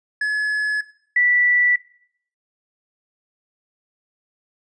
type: tone pair in turn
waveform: triangle / sine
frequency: 1704 / 1962.7 Hz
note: G#6 / B6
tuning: +44 / -11 cents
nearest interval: major second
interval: 245 cents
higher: second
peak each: -16 / -13 dBFS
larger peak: second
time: 0.21-0.81 / 1.16-1.76 s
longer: neither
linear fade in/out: 5 ms
effects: noise-tail reverb RT60 0.6 s tail -18 dB re dry + resampled to 22050 Hz